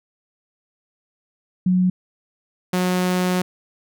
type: tone pair in turn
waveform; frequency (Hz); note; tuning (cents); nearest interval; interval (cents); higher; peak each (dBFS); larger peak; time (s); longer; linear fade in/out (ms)
sine / sawtooth; 182.9 / 181.85; F#3 / F#3; -20 / -30; unison; 10; first; -14; neither; 1.66-1.9 / 2.73-3.42; second; 5
effects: none